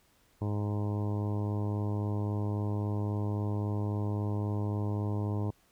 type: harmonic tone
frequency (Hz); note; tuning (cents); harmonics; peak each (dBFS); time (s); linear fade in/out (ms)
103.7; G#2; -2; 1 / 2 / 3 / 4 / 5 / 6 / 7 / 8 / 9 / 10; -30 / -38 / -39 / -42 / -47 / -48 / -51 / -50 / -48 / -52; 0.41-5.51; 10
effects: pink hiss -67 dBFS RMS until 5.71 s